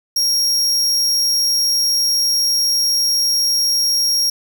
40% pulse tone, 5588 Hz, F8, in tune, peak -13 dBFS, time 0.16-4.3 s, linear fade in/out 5 ms, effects none

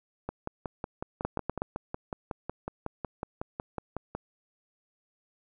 two click trains, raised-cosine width 1 ms, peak -15 / -19 dBFS, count 4 / 22, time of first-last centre 1.25-1.619 / 0.29-4.15 s, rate 8.12 / 5.44 Hz, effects none

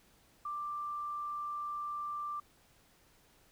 sine tone, 1180 Hz, D6, 8 cents sharp, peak -36 dBFS, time 0.45-2.4 s, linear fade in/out 5 ms, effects pink hiss -66 dBFS RMS until 3.51 s

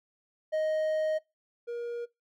triangle tone pair in turn, 624 / 474.1 Hz, D#5 / A#4, +5 / +29 cents, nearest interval perfect fourth, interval 476 cents, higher first, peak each -24 / -31 dBFS, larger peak first, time 0.52-1.19 / 1.67-2.06 s, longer first, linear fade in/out 20 ms, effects noise-tail reverb RT60 0.2 s tail -22 dB re dry

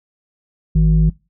sine tone pair together, 53.11 / 159.5 Hz, G#1 / D#3, +39 / +43 cents, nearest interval octave + perfect fifth, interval 1904 cents, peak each -11 dBFS, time 0.75-1.1 s, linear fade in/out 10 ms, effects noise-tail reverb RT60 0.3 s tail -24 dB re dry + tanh soft clip ceiling -6 dBFS

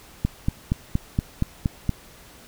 click train, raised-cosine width 5 ms, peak -8 dBFS, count 8, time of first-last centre 0.25-1.893 s, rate 4.26 Hz, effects pink hiss -48 dBFS RMS until 2.47 s

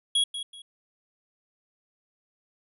square tone with echo, 3322 Hz, G#7, in tune, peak -21 dBFS, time 0.15-0.24 s, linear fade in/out 5 ms, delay 190 ms, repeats 2, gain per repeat -11 dB, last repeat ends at 0.62 s, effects resampled to 32000 Hz

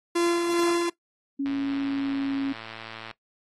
45% pulse tone with tremolo, 343.2 Hz, F4, 30 cents flat, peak -20 dBFS, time 0.15-0.9 s, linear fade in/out 10 ms, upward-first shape sine, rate 2.5 Hz, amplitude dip 35%
sine tone with pitch glide, 277.2 to 274.3 Hz, C#4 to C#4, 0 to -18 cents, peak -24 dBFS, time 1.39-2.53 s, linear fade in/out 10 ms, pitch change -18 cents, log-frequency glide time 1.8-2.41 s
click train, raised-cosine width 0.3 ms, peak -23 dBFS, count 186, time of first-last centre 1.46-3.112 s, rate 112 Hz
effects noise-tail reverb RT60 0.1 s tail -19 dB re dry + AAC 32 kbps

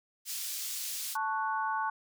pink high-pass noise, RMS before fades -37 dBFS, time 0.25-1.17 s, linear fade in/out 50 ms, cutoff 4700 Hz, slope 12 dB/octave
sine chord, F# minor, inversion first, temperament equal, 880 / 1108.7 / 1480 Hz, A5 / C#6 / F#6, 0 / 0 / 0 cents, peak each -32 / -34 / -36 dBFS, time 1.15-1.9 s, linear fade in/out 5 ms
effects none

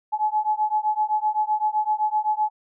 sine beating tone pair, 850 / 857.8 Hz, G#5 / A5, +40 / -44 cents, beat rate 7.8 Hz, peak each -23 dBFS, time 0.12-2.5 s, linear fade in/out 20 ms, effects none

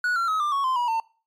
triangle tone with pitch steps, 1465 / 1366.9 / 1275.4 / 1189.9 / 1110.3 / 1035.9 / 966.5 / 901.8 Hz, F#6 / F6 / D#6 / D6 / C#6 / C6 / B5 / A5, -18 / -38 / +42 / +22 / +2 / -18 / -38 / +42 cents, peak -19 dBFS, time 0.04-1 s, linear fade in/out 2 ms, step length 120 ms, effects noise-tail reverb RT60 0.4 s tail -23 dB re dry + MP3 96 kbps

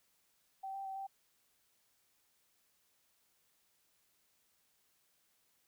sine tone with pitch steps, 773 / 783 / 771 / 780 Hz, G5 / G5 / G5 / G5, -24 / -2 / -29 / -9 cents, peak -40 dBFS, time 0.63-1.07 s, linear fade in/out 10 ms, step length 110 ms, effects white hiss -75 dBFS RMS until 5.67 s

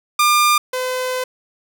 sawtooth tone pair in turn, 1200 / 509.2 Hz, D6 / C5, +37 / -47 cents, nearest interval octave + minor third, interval 1484 cents, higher first, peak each -8 / -16 dBFS, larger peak first, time 0.19-0.58 / 0.73-1.24 s, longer second, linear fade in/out 5 ms, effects none

